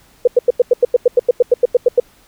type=tone bursts; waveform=sine; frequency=489.3 Hz; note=B4; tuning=16 cents flat; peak=-5 dBFS; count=16; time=0.25-2 s; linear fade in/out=5 ms; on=25 ms; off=90 ms; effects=pink hiss -50 dBFS RMS until 2.27 s